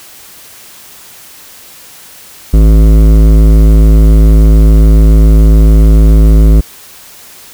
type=tone with hard clipping; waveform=triangle; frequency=53.5 Hz; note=A1; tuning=48 cents flat; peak=-3 dBFS; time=2.53-6.61 s; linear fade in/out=10 ms; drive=18 dB; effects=white hiss -34 dBFS RMS until 7.53 s